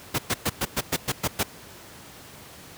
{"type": "noise bursts", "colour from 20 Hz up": "pink", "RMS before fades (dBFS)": -23, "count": 9, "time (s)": [0.14, 1.434], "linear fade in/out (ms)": 10, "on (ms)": 46, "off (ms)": 110, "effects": ["pink hiss -45 dBFS RMS until 2.77 s", "high-pass 80 Hz 12 dB/octave"]}